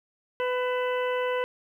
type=harmonic tone with a mistuned harmonic; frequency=500 Hz; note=B4; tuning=21 cents sharp; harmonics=1 / 2 / 3 / 4 / 5 / 6; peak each=-26 / -32 / -36 / -38 / -40 / -42 dBFS; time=0.4-1.44 s; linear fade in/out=0 ms; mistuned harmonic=5; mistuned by=+89 cents; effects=10-bit